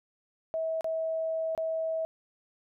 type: tone with dropouts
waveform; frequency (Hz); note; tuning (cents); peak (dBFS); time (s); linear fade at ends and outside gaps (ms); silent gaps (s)
sine; 646; E5; -35; -28; 0.54-2.05; 0; 0.809-0.844 / 1.55-1.577
effects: none